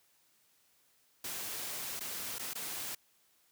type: noise with dropouts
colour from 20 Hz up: white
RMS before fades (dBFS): -40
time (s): 1.24-2.95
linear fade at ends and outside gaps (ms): 5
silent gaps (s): 1.995-2.006 / 2.385-2.393 / 2.535-2.552
effects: white hiss -70 dBFS RMS until 3.51 s + high-pass 80 Hz 12 dB/octave